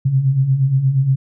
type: beating tone pair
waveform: sine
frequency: 128 / 136.5 Hz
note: C3 / C#3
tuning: -38 / -26 cents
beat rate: 8.5 Hz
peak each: -20 / -13 dBFS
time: 0.05-1.16 s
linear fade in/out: 10 ms
effects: none